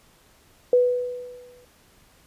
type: tone with exponential decay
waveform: sine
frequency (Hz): 493.9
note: B4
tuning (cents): 0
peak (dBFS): -12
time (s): 0.73-1.65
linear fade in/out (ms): 2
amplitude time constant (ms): 200
effects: pink hiss -57 dBFS RMS until 2.26 s + resampled to 32000 Hz

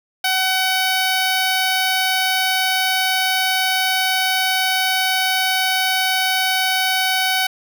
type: tone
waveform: 10% pulse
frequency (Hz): 754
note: F#5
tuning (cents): +32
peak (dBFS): -8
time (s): 0.24-7.47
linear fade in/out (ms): 5
effects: none

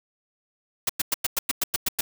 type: noise bursts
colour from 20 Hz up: white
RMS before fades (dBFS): -23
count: 10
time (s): 0.87-2.01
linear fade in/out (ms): 5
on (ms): 24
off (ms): 100
effects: none

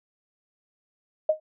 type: tone with exponential decay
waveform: sine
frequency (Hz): 622.3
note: D#5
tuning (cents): 0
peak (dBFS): -14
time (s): 1.29-1.4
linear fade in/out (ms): 5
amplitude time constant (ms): 23
effects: none

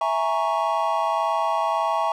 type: chord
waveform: triangle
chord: A# half-diminished seventh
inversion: second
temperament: equal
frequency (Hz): 659.3 / 830.6 / 932.3 / 1108.7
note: E5 / G#5 / A#5 / C#6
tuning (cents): 0 / 0 / 0 / 0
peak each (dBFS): -24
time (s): 0.01-2.12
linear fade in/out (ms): 2
effects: none

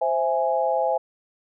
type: chord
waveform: sine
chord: C augmented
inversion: none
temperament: equal with one note detuned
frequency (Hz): 523.3 / 661.5 / 830.6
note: C5 / E5 / G#5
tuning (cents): 0 / +6 / 0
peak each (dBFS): -24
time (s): 0.01-0.98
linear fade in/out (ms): 10
effects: none

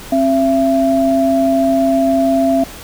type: tone pair together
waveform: sine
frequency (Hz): 267.4 / 672.2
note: C4 / E5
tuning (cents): +38 / +34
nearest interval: octave + major third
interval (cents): 1596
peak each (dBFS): -13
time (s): 0.12-2.64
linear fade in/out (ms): 5
effects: pink hiss -33 dBFS RMS until 2.83 s

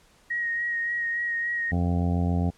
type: tone with vibrato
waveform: sine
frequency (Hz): 1882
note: A#6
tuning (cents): +16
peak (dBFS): -25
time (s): 0.3-1.72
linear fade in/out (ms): 10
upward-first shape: sine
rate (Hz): 3.5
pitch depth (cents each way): 21
type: harmonic tone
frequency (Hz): 87.31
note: F2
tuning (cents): 0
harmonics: 1 / 2 / 3 / 4 / 5 / 6 / 7 / 8 / 9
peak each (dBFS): -24 / -26 / -31 / -43 / -39 / -44 / -43 / -38 / -40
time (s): 1.71-2.51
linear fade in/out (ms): 20
effects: pink hiss -59 dBFS RMS until 2.57 s + low-pass 10000 Hz 12 dB/octave

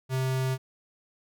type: tone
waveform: square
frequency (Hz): 130.81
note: C3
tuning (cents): 0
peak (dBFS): -26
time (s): 0.09-0.58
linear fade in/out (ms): 50
effects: none

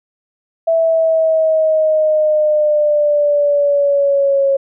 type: linear sweep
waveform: sine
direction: down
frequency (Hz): 659.3 to 547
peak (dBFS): -10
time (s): 0.67-4.57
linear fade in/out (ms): 10
effects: none

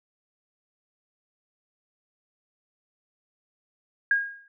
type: tone with exponential decay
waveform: sine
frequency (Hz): 1630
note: G#6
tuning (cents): -33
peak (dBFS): -16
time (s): 4.11-4.48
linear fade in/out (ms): 2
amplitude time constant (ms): 79
effects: none

